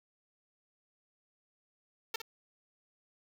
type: tone with echo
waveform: 5% pulse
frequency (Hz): 450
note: A4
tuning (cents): +39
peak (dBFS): -21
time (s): 2.14-2.16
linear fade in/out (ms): 5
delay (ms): 58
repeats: 1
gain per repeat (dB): -9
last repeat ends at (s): 2.218
effects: 10-bit